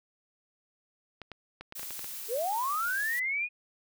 clicks, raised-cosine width 0.3 ms, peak -26 dBFS, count 9, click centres 1.217 / 1.317 / 1.61 / 1.724 / 1.795 / 1.831 / 1.907 / 1.993 / 2.044 s
blue noise, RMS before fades -40 dBFS, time 1.75-3.2 s, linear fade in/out 10 ms
sine linear sweep, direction up, 415.3 to 2494 Hz, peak -28 dBFS, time 2.28-3.49 s, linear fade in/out 50 ms
effects none

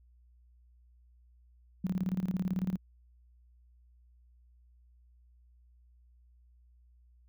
sine tone with tremolo, 185 Hz, F#3, in tune, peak -27 dBFS, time 1.84-2.77 s, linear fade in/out 5 ms, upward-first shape square, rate 18 Hz, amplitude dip 80%, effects added 60 Hz sine -59 dBFS peak until 7.28 s

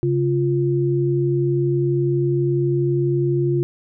sine tone pair together, 137.03 / 349.2 Hz, C#3 / F4, -20 / 0 cents, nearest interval octave + major third, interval 1620 cents, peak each -19 dBFS, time 0.03-3.63 s, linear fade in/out 0 ms, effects none

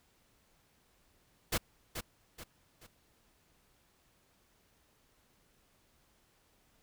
pink noise with echo, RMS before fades -31 dBFS, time 1.52-1.58 s, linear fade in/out 10 ms, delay 430 ms, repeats 3, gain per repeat -8 dB, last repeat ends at 2.87 s, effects pink hiss -70 dBFS RMS until 6.82 s

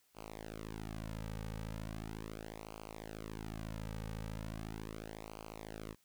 sawtooth tone with flanger, 54 Hz, A1, 32 cents flat, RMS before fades -45 dBFS, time 0.14-5.96 s, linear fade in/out 50 ms, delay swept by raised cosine 0.54 to 2.94 ms, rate 0.38 Hz, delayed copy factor -0.95, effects white hiss -73 dBFS RMS until 6.04 s

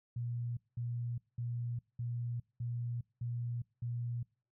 sine tone bursts, 119.6 Hz, A#2, 45 cents sharp, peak -35 dBFS, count 7, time 0.16-4.23 s, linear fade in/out 5 ms, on 410 ms, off 200 ms, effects noise-tail reverb RT60 0.4 s tail -25 dB re dry

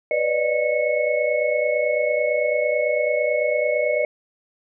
sine tone cluster, 492.5 / 578 / 607 / 2196 Hz, B4 / D5 / D#5 / C#7, -5 / -28 / -43 / -17 cents, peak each -24 / -26 / -21 / -26 dBFS, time 0.11-4.05 s, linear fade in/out 2 ms, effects none

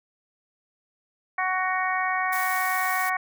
harmonic tone, 372 Hz, F#4, 9 cents sharp, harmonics 2 / 3 / 4 / 5 / 6, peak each -28 / -28 / -33 / -28 / -32 dBFS, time 1.38-3.17 s, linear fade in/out 5 ms
blue noise, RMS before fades -35 dBFS, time 2.32-3.1 s, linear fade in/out 10 ms
effects none

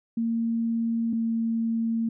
sine tone pair in turn, 229.5 / 227.7 Hz, A#3 / A#3, -27 / -40 cents, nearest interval unison, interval 13 cents, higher first, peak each -23 dBFS, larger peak neither, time 0.17-1.13 / 1.13-2.09 s, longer neither, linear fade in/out 5 ms, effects none

